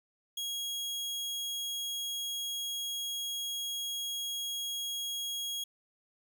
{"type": "tone", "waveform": "sawtooth", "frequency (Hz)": 3300, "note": "G#7", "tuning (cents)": -12, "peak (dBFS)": -31, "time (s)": [0.37, 5.64], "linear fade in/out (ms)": 5, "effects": []}